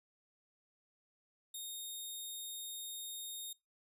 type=tone; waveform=10% pulse; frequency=3700 Hz; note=A#7; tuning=14 cents flat; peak=-34 dBFS; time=1.54-3.53 s; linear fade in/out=5 ms; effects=noise-tail reverb RT60 0.2 s tail -24 dB re dry + resampled to 32000 Hz